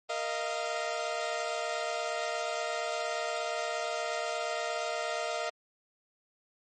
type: chord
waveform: sawtooth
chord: Bb suspended fourth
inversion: none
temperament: equal with one note detuned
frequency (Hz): 466.2 / 622.3 / 690.8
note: Bb4 / Eb5 / F5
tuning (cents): 0 / 0 / -19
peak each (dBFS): -35 / -31 / -31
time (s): 0.09-5.5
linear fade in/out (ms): 10
effects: MP3 32 kbps